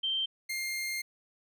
sine / sawtooth tone pair in turn, 3136 / 2115 Hz, G7 / C7, 0 / +18 cents, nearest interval perfect fifth, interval 682 cents, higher first, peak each -28 / -29 dBFS, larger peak first, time 0.03-0.26 / 0.49-1.02 s, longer second, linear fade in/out 10 ms, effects none

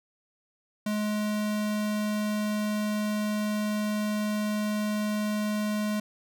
square tone, 210.8 Hz, G#3, 26 cents sharp, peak -27 dBFS, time 0.86-6 s, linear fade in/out 5 ms, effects none

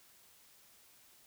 silence, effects white hiss -63 dBFS RMS until 1.26 s

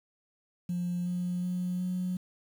sine tone with pitch steps, 176.4 / 178.24 / 180.11 / 181.99 Hz, F3 / F3 / F#3 / F#3, +18 / +36 / -46 / -28 cents, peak -28 dBFS, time 0.69-2.17 s, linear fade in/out 5 ms, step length 370 ms, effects tanh soft clip ceiling -25 dBFS + 9-bit

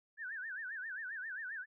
sine tone with vibrato, 1643 Hz, G#6, 19 cents flat, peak -40 dBFS, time 0.17-1.66 s, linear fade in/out 50 ms, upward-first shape sine, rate 7.5 Hz, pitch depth 190 cents each way, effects none

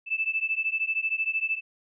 sine beating tone pair, 2628 / 2641 Hz, E7 / E7, -6 / +3 cents, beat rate 13 Hz, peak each -28 dBFS, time 0.06-1.61 s, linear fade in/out 50 ms, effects none

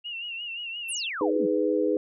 sine tone with vibrato, 2794 Hz, F7, in tune, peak -32 dBFS, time 0.04-1.1 s, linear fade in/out 20 ms, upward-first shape sine, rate 5.7 Hz, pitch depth 70 cents each way
sine exponential sweep, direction down, 11970 to 164.81 Hz, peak -30 dBFS, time 0.88-1.47 s, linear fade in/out 20 ms
sine chord, G# minor, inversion second, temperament just, 311.5 / 415.3 / 498.4 Hz, D#4 / G#4 / B4, +2 / 0 / +16 cents, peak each -26 dBFS, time 1.21-1.97 s, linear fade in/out 2 ms
effects none

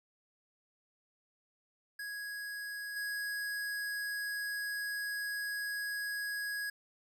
square tone with level steps, 1661.2 Hz, G#6, in tune, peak -40 / -36 dBFS, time 1.99-6.7 s, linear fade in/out 5 ms, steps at 2.96 s, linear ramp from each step 5 ms, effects none

